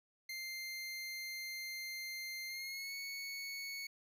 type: tone with pitch glide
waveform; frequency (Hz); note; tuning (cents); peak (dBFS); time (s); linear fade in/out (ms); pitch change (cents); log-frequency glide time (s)
25% pulse; 2100 to 2215; C7 to C#7; +6 to -2; -38; 0.29-3.87; 5; +92; 2.48-2.94
effects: none